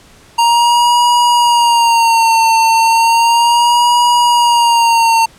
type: tone with vibrato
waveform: square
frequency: 932 Hz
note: A#5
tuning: 1 cent flat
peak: -8 dBFS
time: 0.38-5.26 s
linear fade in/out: 10 ms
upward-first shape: sine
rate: 0.34 Hz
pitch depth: 56 cents each way
effects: pink hiss -43 dBFS RMS until 5.38 s + low-pass 10000 Hz 12 dB/octave